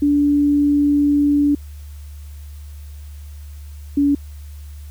sine tone pair in turn, 289.2 / 284.7 Hz, D4 / C#4, -27 / +46 cents, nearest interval unison, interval 27 cents, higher first, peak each -12 dBFS, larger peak neither, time 0.02-1.55 / 3.97-4.15 s, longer first, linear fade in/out 5 ms, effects added 73 Hz sine -32 dBFS peak until 4.9 s + white hiss -51 dBFS RMS until 4.9 s

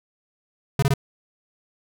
square tone bursts, 138.2 Hz, C#3, 5 cents flat, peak -17 dBFS, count 3, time 0.79-0.938 s, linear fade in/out 2 ms, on 34 ms, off 23 ms, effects none

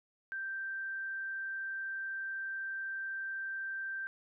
sine tone, 1568 Hz, G6, in tune, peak -36 dBFS, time 0.32-4.07 s, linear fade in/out 0 ms, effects none

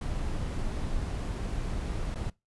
brown noise with dropouts, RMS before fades -32 dBFS, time 0.01-2.3 s, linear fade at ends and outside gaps 5 ms, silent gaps 2.146-2.155 s, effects noise-tail reverb RT60 0.2 s tail -21 dB re dry + resampled to 24000 Hz

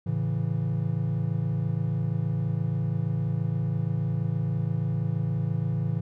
triangle chord, A major, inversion none, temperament equal, 110 / 138.59 / 164.81 Hz, A2 / C#3 / E3, 0 / 0 / 0 cents, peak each -27 dBFS, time 0.06-6.01 s, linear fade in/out 10 ms, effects none

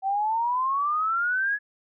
sine exponential sweep, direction up, 760 to 1700 Hz, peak -22 dBFS, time 0.02-1.59 s, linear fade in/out 50 ms, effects none

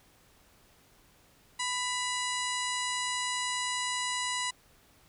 harmonic tone with a mistuned harmonic, 995 Hz, B5, 13 cents sharp, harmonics 1 / 2 / 3 / 4 / 5 / 6 / 7 / 8 / 9 / 10, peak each -35 / -36 / -39 / -38 / -44 / -45 / -40 / -42 / -45 / -47 dBFS, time 1.59-4.51 s, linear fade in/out 10 ms, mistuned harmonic 3, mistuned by -60 cents, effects pink hiss -62 dBFS RMS until 5.08 s

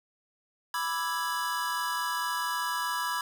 square chord, E dominant seventh, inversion second, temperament equal, 987.8 / 1174.7 / 1318.5 / 1661.2 Hz, B5 / D6 / E6 / G#6, 0 / 0 / 0 / 0 cents, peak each -33 / -37 / -38 / -35 dBFS, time 0.74-3.21 s, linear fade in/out 2 ms, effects none

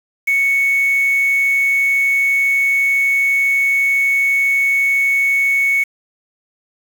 sine tone with quantisation, 2217 Hz, C#7, in tune, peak -12 dBFS, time 0.27-5.84 s, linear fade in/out 10 ms, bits 5, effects none

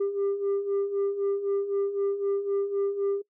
sine beating tone pair, 395.6 / 399.5 Hz, G4 / G4, +16 / +33 cents, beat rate 3.9 Hz, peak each -29 / -24 dBFS, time 0-3.22 s, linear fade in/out 10 ms, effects noise-tail reverb RT60 0.1 s tail -21 dB re dry + tanh soft clip ceiling -22 dBFS

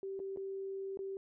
sine tone with dropouts, 388.3 Hz, G4, 16 cents flat, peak -38 dBFS, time 0.03-1.17 s, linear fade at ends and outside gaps 1 ms, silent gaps 0.193-0.2 / 0.362-0.372 / 0.973-0.99 s, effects none

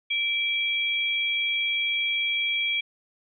sine tone pair together, 2337 / 3295 Hz, D7 / G#7, -9 / -14 cents, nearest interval tritone, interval 595 cents, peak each -25 / -27 dBFS, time 0.1-2.81 s, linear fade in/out 10 ms, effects none

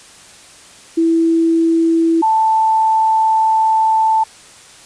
sine tone pair in turn, 329.6 / 882.4 Hz, E4 / A5, 0 / +5 cents, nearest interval octave + perfect fourth, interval 1705 cents, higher second, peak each -10 dBFS, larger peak neither, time 0.97-2.22 / 2.22-4.24 s, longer second, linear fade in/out 10 ms, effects white hiss -41 dBFS RMS until 4.85 s + resampled to 22050 Hz

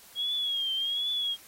sine tone with vibrato, 3290 Hz, G#7, 17 cents flat, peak -27 dBFS, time 0.15-1.37 s, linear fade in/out 50 ms, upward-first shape triangle, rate 1.3 Hz, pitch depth 93 cents each way, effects white hiss -53 dBFS RMS until 1.47 s + AAC 48 kbps

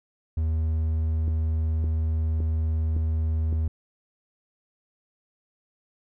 triangle tone, 79.5 Hz, D#2, 38 cents sharp, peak -20 dBFS, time 0.37-3.68 s, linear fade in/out 5 ms
click train, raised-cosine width 3 ms, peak -22 dBFS, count 5, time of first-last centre 1.28-3.527 s, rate 1.78 Hz
effects none

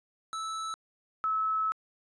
square / sine tone pair in turn, 1311 / 1298.2 Hz, E6 / E6, -10 / -27 cents, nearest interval unison, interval 17 cents, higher first, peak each -34 / -26 dBFS, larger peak second, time 0.33-0.74 / 1.24-1.72 s, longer second, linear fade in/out 0 ms, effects resampled to 22050 Hz

